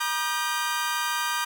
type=tone cluster; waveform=sawtooth; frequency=954 / 1213 / 1568 Hz; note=A#5 / D#6 / G6; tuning=+40 / -44 / 0 cents; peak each=-26 dBFS; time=0-1.45 s; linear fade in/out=10 ms; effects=none